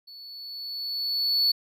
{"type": "tone with level ramp", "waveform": "triangle", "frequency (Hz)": 4435, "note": "C#8", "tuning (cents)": 0, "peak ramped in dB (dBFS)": [-42, -17], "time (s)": [0.07, 1.52], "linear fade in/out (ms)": 10, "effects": []}